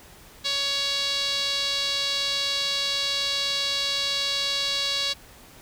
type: tone with band-pass filter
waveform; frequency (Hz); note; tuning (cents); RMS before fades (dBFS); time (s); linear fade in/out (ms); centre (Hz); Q
sawtooth; 559; C#5; +14; -26; 0.44-5.14; 20; 4100; 3.9
effects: pink hiss -49 dBFS RMS until 5.61 s